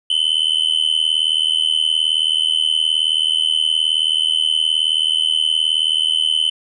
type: tone with amplitude modulation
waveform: triangle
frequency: 3035 Hz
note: F#7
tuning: 43 cents sharp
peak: -9 dBFS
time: 0.1-6.5 s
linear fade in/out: 5 ms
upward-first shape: sine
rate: 78.9 Hz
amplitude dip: 90%
effects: resampled to 24000 Hz